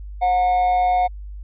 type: tone with amplitude modulation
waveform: triangle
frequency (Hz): 726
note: F#5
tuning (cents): -33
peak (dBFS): -11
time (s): 0.21-1.08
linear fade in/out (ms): 20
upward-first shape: sine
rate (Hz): 195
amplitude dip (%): 45
effects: added 50 Hz sine -31 dBFS peak until 1.43 s + resampled to 8000 Hz